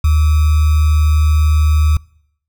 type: tone with sample-and-hold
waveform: sine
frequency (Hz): 76.5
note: D#2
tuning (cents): -29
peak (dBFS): -8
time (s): 0.04-1.97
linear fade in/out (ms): 5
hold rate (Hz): 1225
effects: noise-tail reverb RT60 0.7 s tail -25 dB re dry